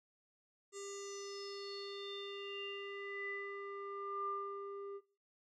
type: tone with low-pass filter sweep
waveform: square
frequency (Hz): 399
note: G4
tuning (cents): +31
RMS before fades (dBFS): -45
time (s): 0.72-5.01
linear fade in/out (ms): 50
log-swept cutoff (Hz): 7500 to 820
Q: 8.5
effects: noise-tail reverb RT60 0.4 s tail -21 dB re dry